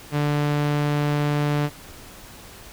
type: tone with low-pass filter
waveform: sawtooth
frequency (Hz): 146.9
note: D3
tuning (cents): +1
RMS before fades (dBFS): -22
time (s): 0.11-1.7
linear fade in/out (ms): 50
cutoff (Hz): 4000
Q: 0.64
effects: pink hiss -43 dBFS RMS until 2.72 s